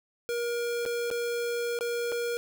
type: tone with dropouts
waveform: square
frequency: 474.5 Hz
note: A#4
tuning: 31 cents sharp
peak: -29 dBFS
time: 0.29-2.37 s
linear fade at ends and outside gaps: 0 ms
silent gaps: 0.853-0.861 / 1.103-1.112 / 1.789-1.809 / 2.119-2.123 s
effects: none